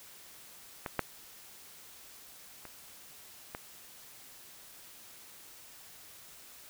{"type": "clicks", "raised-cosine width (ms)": 0.5, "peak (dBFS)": [-20, -13, -30, -23], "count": 4, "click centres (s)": [0.862, 0.993, 2.653, 3.549], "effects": ["white hiss -53 dBFS RMS until 6.69 s"]}